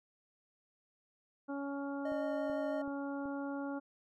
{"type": "harmonic tone", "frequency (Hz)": 280, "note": "C#4", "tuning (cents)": 18, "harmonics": [1, 2, 3, 4, 5], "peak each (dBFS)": [-38, -44, -47, -52, -49], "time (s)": [1.48, 3.8], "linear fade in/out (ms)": 20}
{"type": "tone with vibrato", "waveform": "triangle", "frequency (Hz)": 612, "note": "D#5", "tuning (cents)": -29, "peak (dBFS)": -34, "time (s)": [2.05, 2.82], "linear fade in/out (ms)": 5, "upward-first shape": "sine", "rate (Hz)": 6, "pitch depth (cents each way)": 10}
{"type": "click train", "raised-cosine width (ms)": 2, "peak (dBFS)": -39, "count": 4, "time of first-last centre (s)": [2.12, 3.256], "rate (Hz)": 2.64}
{"effects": []}